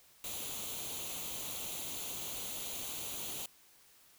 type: noise with comb filter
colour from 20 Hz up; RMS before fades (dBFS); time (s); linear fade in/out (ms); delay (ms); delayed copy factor
white; -41; 0.24-3.46; 2; 0.29; +0.65
effects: white hiss -63 dBFS RMS until 4.18 s